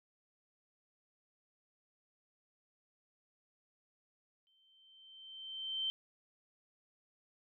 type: tone with exponential growth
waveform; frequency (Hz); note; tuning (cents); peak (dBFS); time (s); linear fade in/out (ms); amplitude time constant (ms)
sine; 3110; G7; -14; -32; 4.47-5.9; 0; 310
effects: none